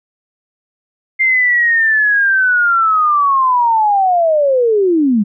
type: linear sweep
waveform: sine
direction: down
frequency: 2105 to 193.9 Hz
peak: -9 dBFS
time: 1.19-5.24 s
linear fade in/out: 20 ms
effects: none